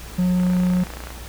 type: tone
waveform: triangle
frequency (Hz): 180.8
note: F#3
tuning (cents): -40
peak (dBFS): -14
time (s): 0.18-0.84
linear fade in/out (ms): 10
type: click train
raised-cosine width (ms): 0.5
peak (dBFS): -19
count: 22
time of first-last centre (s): 0.4-1.105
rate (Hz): 29.8
effects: added 60 Hz sine -36 dBFS peak until 1.28 s + pink hiss -39 dBFS RMS until 1.28 s